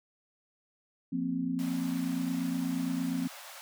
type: chord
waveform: sine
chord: F suspended fourth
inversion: none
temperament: equal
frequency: 174.61 / 233.1 / 261.6 Hz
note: F3 / Bb3 / C4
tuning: 0 / 0 / 0 cents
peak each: -35 / -36 / -31 dBFS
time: 1.12-3.28 s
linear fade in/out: 10 ms
type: high-pass noise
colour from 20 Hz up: pink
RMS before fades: -47 dBFS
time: 1.59-3.61 s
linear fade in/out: 0 ms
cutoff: 550 Hz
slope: 96 dB/octave
effects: none

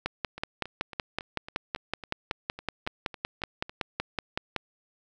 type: two click trains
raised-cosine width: 0.3 ms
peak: -12 / -24 dBFS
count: 25 / 13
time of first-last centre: 0.06-4.563 / 0.38-3.695 s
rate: 5.33 / 3.62 Hz
effects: none

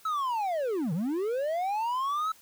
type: linear two-way sweep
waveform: triangle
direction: down then up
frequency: 1318.5 to 146.83 to 1318.5 Hz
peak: -25 dBFS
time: 0.05-2.32 s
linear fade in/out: 5 ms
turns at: 0.93 s
effects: white hiss -57 dBFS RMS until 2.41 s

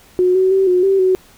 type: tone with pitch steps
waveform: sine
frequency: 363.9 / 375.7 / 384.7 / 362.1 / 388.2 / 373.1 Hz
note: F#4 / F#4 / G4 / F#4 / G4 / F#4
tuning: -29 / +26 / -33 / -37 / -17 / +14 cents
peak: -10 dBFS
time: 0.19-1.15 s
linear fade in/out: 0 ms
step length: 160 ms
effects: pink hiss -47 dBFS RMS until 1.37 s

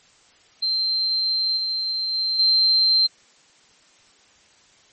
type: tone with level steps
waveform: sine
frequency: 4135 Hz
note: C8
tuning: 21 cents flat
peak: -19 / -22 / -20 / -14 dBFS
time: 0.62-3.07 s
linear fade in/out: 10 ms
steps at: 1.57 / 2.14 / 2.39 s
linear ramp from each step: 5 ms
effects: white hiss -55 dBFS RMS until 4.92 s + MP3 32 kbps

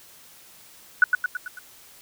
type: tone with echo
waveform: sine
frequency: 1480 Hz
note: F#6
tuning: in tune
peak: -10 dBFS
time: 1.02-1.04 s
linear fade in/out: 2 ms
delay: 110 ms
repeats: 5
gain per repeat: -5 dB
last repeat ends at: 1.59 s
effects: white hiss -50 dBFS RMS until 2.01 s

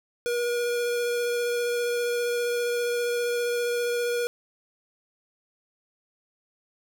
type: tone with vibrato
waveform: square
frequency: 479.6 Hz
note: A#4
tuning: 49 cents sharp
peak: -25 dBFS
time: 0.26-4.27 s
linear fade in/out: 0 ms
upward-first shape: sine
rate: 15 Hz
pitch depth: 10 cents each way
effects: none

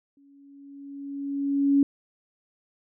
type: tone with exponential growth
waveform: sine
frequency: 279.9 Hz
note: C#4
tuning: 17 cents sharp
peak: -15 dBFS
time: 0.17-1.83 s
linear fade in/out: 2 ms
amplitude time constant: 360 ms
effects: none

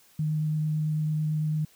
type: tone with vibrato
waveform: sine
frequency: 154 Hz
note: D#3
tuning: 17 cents flat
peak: -24 dBFS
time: 0.19-1.65 s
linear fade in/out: 5 ms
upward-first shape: sine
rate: 9 Hz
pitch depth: 9 cents each way
effects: white hiss -59 dBFS RMS until 1.75 s

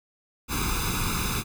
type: noise with comb filter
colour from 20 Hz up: pink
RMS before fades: -27 dBFS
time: 0.48-1.44 s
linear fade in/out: 50 ms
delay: 0.8 ms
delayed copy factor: +0.9
effects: none

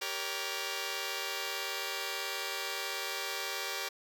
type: chord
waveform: 5% pulse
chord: G diminished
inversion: none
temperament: just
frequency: 392 / 470.4 / 564.5 Hz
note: G4 / Bb4 / Db5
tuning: 0 / +16 / +31 cents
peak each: -28 dBFS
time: 0.01-3.89 s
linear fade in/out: 10 ms
effects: none

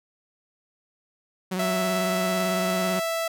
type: tone with vibrato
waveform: sawtooth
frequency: 185 Hz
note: F#3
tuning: in tune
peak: -22 dBFS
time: 1.51-3 s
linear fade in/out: 10 ms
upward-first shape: square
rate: 18 Hz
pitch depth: 27 cents each way
type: tone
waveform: sawtooth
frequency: 660 Hz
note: E5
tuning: 2 cents sharp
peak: -21 dBFS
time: 1.59-3.28 s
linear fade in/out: 5 ms
effects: none

